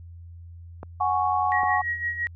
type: clicks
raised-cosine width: 1 ms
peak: -22 dBFS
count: 2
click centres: 0.831 / 1.634 s
type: chord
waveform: sine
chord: F# suspended second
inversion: none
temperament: equal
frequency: 740 / 830.6 / 1108.7 Hz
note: F#5 / G#5 / C#6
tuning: 0 / 0 / 0 cents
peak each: -25 dBFS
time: 1-1.82 s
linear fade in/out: 10 ms
type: tone with tremolo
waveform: sine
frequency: 1900 Hz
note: A#6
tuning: 33 cents sharp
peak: -23 dBFS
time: 1.52-2.27 s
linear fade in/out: 0 ms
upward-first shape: sine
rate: 5.9 Hz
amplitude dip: 65%
effects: added 85 Hz sine -40 dBFS peak until 2.35 s